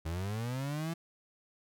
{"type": "linear sweep", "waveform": "35% pulse", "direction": "up", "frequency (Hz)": [77.3, 169], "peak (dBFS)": -32, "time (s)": [0.05, 0.94], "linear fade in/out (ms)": 10, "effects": []}